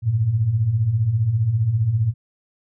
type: beating tone pair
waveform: sine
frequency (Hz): 99.3 / 114.3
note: G2 / A#2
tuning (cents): +23 / -34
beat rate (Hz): 15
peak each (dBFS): -24 / -17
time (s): 0.02-2.14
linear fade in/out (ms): 50
effects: none